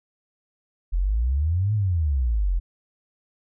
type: exponential two-way sweep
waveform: sine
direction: up then down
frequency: 41.15 to 109.4 to 41.15 Hz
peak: -19 dBFS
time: 0.92-2.6 s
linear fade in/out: 20 ms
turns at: 1.74 s
effects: none